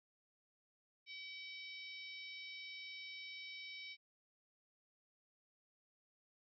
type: harmonic tone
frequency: 763 Hz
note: G5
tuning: 47 cents flat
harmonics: 3 / 4 / 5 / 6 / 7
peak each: -50 / -57 / -54 / -61 / -57 dBFS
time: 1.06-3.97 s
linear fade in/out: 50 ms
effects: none